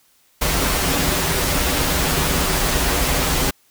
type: noise with comb filter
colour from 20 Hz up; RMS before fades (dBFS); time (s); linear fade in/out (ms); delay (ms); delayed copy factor
pink; -19; 0.41-3.51; 10; 9.2; -0.65
effects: white hiss -58 dBFS RMS until 3.7 s